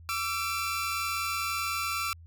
sawtooth tone cluster, 1155 / 1344 / 2370 Hz, D6 / E6 / D7, -29 / +33 / +15 cents, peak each -32 / -28 / -32 dBFS, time 0.09-2.13 s, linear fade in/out 0 ms, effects added 83 Hz sine -47 dBFS peak until 2.26 s

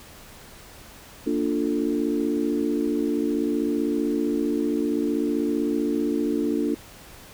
sine chord, Bb major seventh, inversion none, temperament equal with one note detuned, 233.1 / 293.7 / 349.2 / 442 Hz, Bb3 / D4 / F4 / A4, 0 / 0 / 0 / +8 cents, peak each -28 / -24 / -28 / -30 dBFS, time 1.26-6.75 s, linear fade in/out 10 ms, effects pink hiss -46 dBFS RMS until 7.33 s

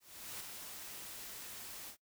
white noise with ADSR envelope, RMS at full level -44 dBFS, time 0-1.97 s, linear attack 400 ms, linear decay 11 ms, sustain -4 dB, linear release 86 ms, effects noise-tail reverb RT60 0.1 s tail -20 dB re dry

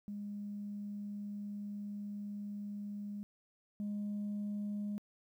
sine tone pair in turn, 204.9 / 206.2 Hz, G#3 / G#3, -23 / -12 cents, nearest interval unison, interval 11 cents, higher second, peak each -39 / -34 dBFS, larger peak second, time 0.08-3.23 / 3.8-4.98 s, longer first, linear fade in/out 0 ms, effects tanh soft clip ceiling -34 dBFS + 12-bit

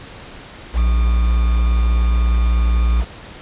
triangle tone with quantisation, 58.3 Hz, A#1, 1 cent sharp, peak -10 dBFS, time 0.73-3.05 s, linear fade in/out 50 ms, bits 5, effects pink hiss -37 dBFS RMS until 3.41 s + resampled to 8000 Hz

